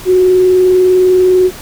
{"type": "tone with vibrato", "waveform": "sine", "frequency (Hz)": 368.1, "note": "F#4", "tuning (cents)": -9, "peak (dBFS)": -5, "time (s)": [0.05, 1.51], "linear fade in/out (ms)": 50, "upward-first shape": "square", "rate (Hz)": 20, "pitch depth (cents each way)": 16, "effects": ["pink hiss -30 dBFS RMS until 1.61 s"]}